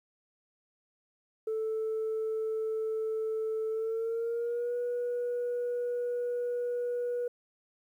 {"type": "tone with pitch glide", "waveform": "sine", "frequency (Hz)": [440, 485.4], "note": ["A4", "B4"], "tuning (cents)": [0, -30], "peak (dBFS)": -28, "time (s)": [1.47, 7.28], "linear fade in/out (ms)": 5, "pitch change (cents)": 170, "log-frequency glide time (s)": [3.7, 4.76], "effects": ["tanh soft clip ceiling -27 dBFS", "11-bit"]}